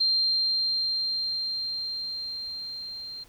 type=tone with level ramp; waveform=sine; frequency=4174 Hz; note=C8; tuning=5 cents flat; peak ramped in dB=-20 to -36 dBFS; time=0-3.24 s; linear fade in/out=10 ms; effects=pink hiss -57 dBFS RMS until 3.28 s